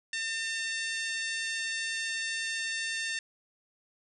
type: harmonic tone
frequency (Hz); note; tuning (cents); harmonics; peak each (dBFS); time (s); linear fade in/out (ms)
902; A5; +43; 2 / 3 / 4 / 5 / 6 / 7 / 8 / 9 / 10; -34 / -38 / -40 / -42 / -44 / -45 / -46 / -47 / -48; 0.13-3.19; 2
effects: none